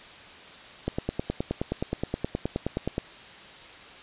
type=click train; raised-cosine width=2 ms; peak=-13 dBFS; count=21; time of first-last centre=0.88-2.981 s; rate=9.52 Hz; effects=white hiss -46 dBFS RMS until 4.02 s + resampled to 8000 Hz